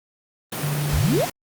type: high-pass noise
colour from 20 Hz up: pink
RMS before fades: -29 dBFS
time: 0.52-1.3 s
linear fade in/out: 5 ms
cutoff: 110 Hz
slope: 24 dB/octave
type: tone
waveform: sine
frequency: 146.83 Hz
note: D3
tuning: in tune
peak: -22 dBFS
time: 0.62-1.22 s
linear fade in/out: 10 ms
type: exponential sweep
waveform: sine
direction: up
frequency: 55 to 763 Hz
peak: -18 dBFS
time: 0.93-1.25 s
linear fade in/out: 5 ms
effects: Opus 32 kbps